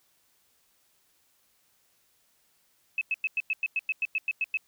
sine tone bursts, 2588 Hz, E7, 32 cents flat, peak -24 dBFS, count 13, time 2.98-4.572 s, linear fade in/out 2 ms, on 32 ms, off 98 ms, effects white hiss -68 dBFS RMS until 4.67 s

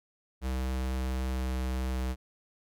square tone with pitch glide, 64.6 to 64.08 Hz, C2 to C2, -21 to -35 cents, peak -30 dBFS, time 0.41-2.16 s, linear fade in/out 50 ms, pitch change -14 cents, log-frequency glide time 0.91-2 s, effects none

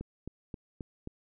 click train, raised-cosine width 3 ms, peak -26 dBFS, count 5, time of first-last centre 0.01-1.074 s, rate 3.76 Hz, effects none

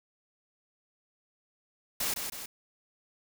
white noise with echo, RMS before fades -31 dBFS, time 2-2.14 s, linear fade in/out 5 ms, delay 160 ms, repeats 2, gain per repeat -5 dB, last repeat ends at 2.46 s, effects none

